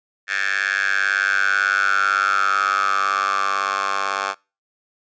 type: tone with high-pass filter sweep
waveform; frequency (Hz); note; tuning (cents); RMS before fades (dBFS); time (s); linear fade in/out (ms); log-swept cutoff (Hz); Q
10% pulse; 98; G2; 0; -20; 0.27-4.35; 50; 1800 to 1000; 8.9
effects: noise-tail reverb RT60 0.3 s tail -24 dB re dry + resampled to 16000 Hz